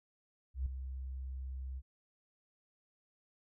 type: tone with ADSR envelope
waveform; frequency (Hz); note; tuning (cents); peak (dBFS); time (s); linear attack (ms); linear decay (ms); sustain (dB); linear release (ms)
sine; 65.41; C2; 0; -30; 0.54-1.82; 120; 5; -9; 44
effects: none